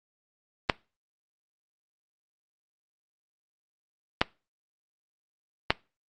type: clicks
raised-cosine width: 0.3 ms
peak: -3 dBFS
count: 3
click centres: 0.698 / 4.215 / 5.705 s
effects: noise-tail reverb RT60 0.3 s tail -23 dB re dry + Opus 24 kbps